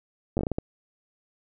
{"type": "slowing click train", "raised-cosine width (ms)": 2, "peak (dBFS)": -13, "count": 8, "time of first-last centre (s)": [0.37, 0.585], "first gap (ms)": 9, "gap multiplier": 1.4, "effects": []}